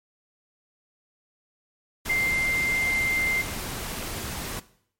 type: tone in noise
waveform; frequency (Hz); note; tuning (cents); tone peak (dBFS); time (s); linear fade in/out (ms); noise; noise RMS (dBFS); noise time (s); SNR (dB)
sine; 2093; C7; 0; -21; 2.09-3.42; 10; pink; -33; 2.05-4.6; +9
effects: noise-tail reverb RT60 0.6 s tail -17 dB re dry + MP3 64 kbps